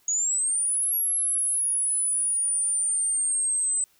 sine exponential two-way sweep, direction up then down, 6660 to 11360 to 8050 Hz, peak -22 dBFS, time 0.08-3.84 s, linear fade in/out 2 ms, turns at 0.94 s, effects white hiss -63 dBFS RMS until 3.99 s

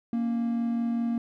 triangle tone pair together, 233.1 / 278.2 Hz, A#3 / C#4, 0 / +6 cents, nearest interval minor third, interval 306 cents, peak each -23 / -35 dBFS, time 0.13-1.18 s, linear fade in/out 2 ms, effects none

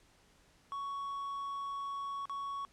triangle tone with dropouts, 1115 Hz, C#6, 10 cents sharp, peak -35 dBFS, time 0.72-2.65 s, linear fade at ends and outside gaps 0 ms, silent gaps 2.255-2.296 s, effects pink hiss -66 dBFS RMS until 2.72 s + low-pass 9000 Hz 12 dB/octave

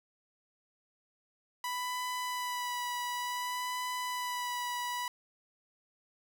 sawtooth tone with vibrato, 987.8 Hz, B5, in tune, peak -30 dBFS, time 1.64-5.08 s, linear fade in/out 2 ms, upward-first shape sine, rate 0.56 Hz, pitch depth 18 cents each way, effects none

